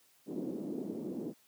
white band-pass noise, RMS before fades -39 dBFS, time 0.26-1.34 s, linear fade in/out 50 ms, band 200 to 360 Hz, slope 24 dB/octave, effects white hiss -67 dBFS RMS until 1.47 s + high-pass 100 Hz 12 dB/octave

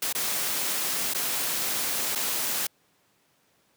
white noise with dropouts, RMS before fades -28 dBFS, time 0.02-2.67 s, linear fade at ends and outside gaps 5 ms, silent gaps 0.128-0.149 / 1.137-1.146 / 2.152-2.156 s, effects pink hiss -66 dBFS RMS until 3.76 s + high-pass 150 Hz 12 dB/octave

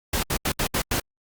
pink noise bursts at uneven times, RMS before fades -24 dBFS, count 6, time 0.13-0.23 / 0.3-0.37 / 0.45-0.52 / 0.59-0.67 / 0.74-0.82 / 0.91-1 s, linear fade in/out 5 ms, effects Opus 48 kbps

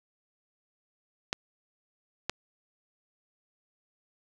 clicks, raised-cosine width 0.2 ms, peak -11 dBFS, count 2, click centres 1.329 / 2.296 s, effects none

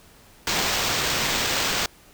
blue noise with sample-and-hold, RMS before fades -24 dBFS, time 0.47-1.86 s, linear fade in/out 2 ms, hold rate 11025 Hz, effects pink hiss -52 dBFS RMS until 2.13 s

